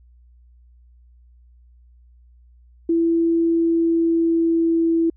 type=tone with pitch glide; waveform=sine; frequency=333.1 to 330.6 Hz; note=E4 to E4; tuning=+18 to +5 cents; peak=-15 dBFS; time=2.89-5.1 s; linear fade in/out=5 ms; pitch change=-13 cents; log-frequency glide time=3.38-4.92 s; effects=added 60 Hz sine -48 dBFS peak until 5.16 s